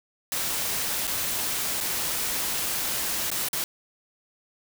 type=noise with dropouts; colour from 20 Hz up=white; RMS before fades=-28 dBFS; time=0.32-3.64 s; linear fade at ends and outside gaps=1 ms; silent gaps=1.071-1.076 / 1.804-1.809 / 3.303-3.315 / 3.486-3.531 s; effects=none